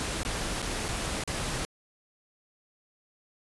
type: noise with dropouts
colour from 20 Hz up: pink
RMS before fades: -32 dBFS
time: 0-1.65 s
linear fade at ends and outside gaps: 0 ms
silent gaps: 0.233-0.25 / 0.619-0.626 / 0.883-0.887 / 1.237-1.276 s
effects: resampled to 24000 Hz